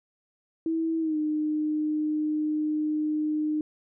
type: tone with pitch glide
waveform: sine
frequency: 325.2 to 305.2 Hz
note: E4 to D#4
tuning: -23 to -33 cents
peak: -24 dBFS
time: 0.66-3.61 s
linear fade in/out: 2 ms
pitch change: -110 cents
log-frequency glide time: 1-1.17 s
effects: none